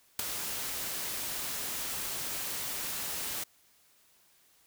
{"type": "noise with ADSR envelope", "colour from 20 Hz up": "white", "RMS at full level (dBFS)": -27, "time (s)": [0.19, 3.44], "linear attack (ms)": 4, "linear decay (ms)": 8, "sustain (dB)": -9, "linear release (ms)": 8, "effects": ["white hiss -65 dBFS RMS until 4.66 s"]}